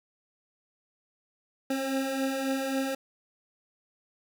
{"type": "beating tone pair", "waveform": "25% pulse", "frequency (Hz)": [265.3, 269], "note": ["C4", "C4"], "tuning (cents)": [24, 48], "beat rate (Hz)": 3.7, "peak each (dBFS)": [-31, -25], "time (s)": [1.7, 2.95], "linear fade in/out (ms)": 5, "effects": []}